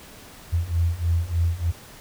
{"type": "beating tone pair", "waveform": "sine", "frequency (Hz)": [82.8, 86.1], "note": ["E2", "F2"], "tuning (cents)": [8, -24], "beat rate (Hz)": 3.3, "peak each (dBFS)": [-24, -22], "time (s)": [0.52, 1.72], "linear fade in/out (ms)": 20, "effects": ["pink hiss -45 dBFS RMS until 2 s"]}